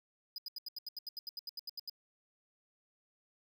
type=tone bursts; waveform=square; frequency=4971 Hz; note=D#8; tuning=2 cents flat; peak=-40 dBFS; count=16; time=0.36-1.897 s; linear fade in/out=2 ms; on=22 ms; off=79 ms; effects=none